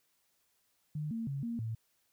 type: tone with pitch steps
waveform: sine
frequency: 151.1 / 227.3 / 138.6 / 233.3 / 112.3 Hz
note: D3 / A#3 / C#3 / A#3 / A2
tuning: +50 / -43 / 0 / +2 / +36 cents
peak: -34 dBFS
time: 0.95-1.75 s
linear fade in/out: 5 ms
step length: 160 ms
effects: white hiss -75 dBFS RMS until 2.12 s